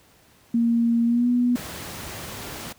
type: tone with pitch glide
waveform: sine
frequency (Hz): 233.1 to 244.3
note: A#3 to B3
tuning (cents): 0 to -19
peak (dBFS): -17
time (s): 0.54-1.56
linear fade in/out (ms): 5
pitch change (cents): +81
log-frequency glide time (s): 1.05-1.28
type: noise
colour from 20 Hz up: pink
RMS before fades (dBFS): -35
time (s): 1.55-2.73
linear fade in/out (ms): 10
effects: pink hiss -56 dBFS RMS until 2.78 s + high-pass 60 Hz 12 dB/octave